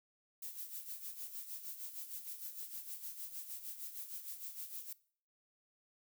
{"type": "noise with tremolo", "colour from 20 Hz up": "violet", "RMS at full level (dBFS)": -44, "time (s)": [0.42, 4.93], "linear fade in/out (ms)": 5, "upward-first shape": "sine", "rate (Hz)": 6.5, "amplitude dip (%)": 65, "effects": ["noise-tail reverb RT60 0.5 s tail -20 dB re dry"]}